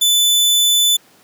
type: tone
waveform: sawtooth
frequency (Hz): 3500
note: A7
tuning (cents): -10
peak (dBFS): -8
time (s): 0.01-0.97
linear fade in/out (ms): 10
effects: pink hiss -50 dBFS RMS until 1.23 s + high-pass 200 Hz 12 dB/octave